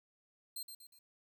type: tone with echo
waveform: 15% pulse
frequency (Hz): 4165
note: C8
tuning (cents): -9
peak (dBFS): -34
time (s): 0.56-0.63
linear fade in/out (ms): 5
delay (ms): 120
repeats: 3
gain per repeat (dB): -7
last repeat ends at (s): 0.99
effects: 12-bit